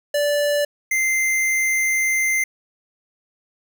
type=tone pair in turn; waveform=square; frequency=583 / 2083 Hz; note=D5 / C7; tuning=-13 / -8 cents; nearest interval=octave + minor seventh; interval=2205 cents; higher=second; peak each=-18 dBFS; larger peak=neither; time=0.14-0.65 / 0.91-2.44 s; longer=second; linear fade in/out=5 ms; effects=none